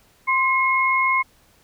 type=tone pair together; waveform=sine; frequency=1046.5 / 2163 Hz; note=C6 / C#7; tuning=0 / -43 cents; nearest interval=octave + minor second; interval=1257 cents; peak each=-19 dBFS; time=0.27-1.23 s; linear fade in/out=20 ms; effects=pink hiss -57 dBFS RMS until 1.63 s